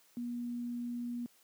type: tone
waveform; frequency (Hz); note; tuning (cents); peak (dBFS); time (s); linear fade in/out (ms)
sine; 240.4; B3; -46; -35; 0.17-1.26; 0
effects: white hiss -66 dBFS RMS until 1.43 s + high-pass 150 Hz 12 dB/octave